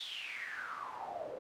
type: noise with band-pass filter sweep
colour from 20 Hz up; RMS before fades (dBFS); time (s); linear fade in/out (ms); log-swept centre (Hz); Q
pink; -43; 0-1.39; 10; 3700 to 490; 9.4
effects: none